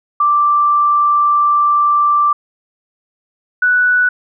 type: tone pair in turn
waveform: sine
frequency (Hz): 1174.7 / 1480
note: D6 / F#6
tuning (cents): 0 / 0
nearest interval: major third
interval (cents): 400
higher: second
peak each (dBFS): -9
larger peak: neither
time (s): 0.2-2.33 / 3.62-4.09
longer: first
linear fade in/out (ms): 5
effects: none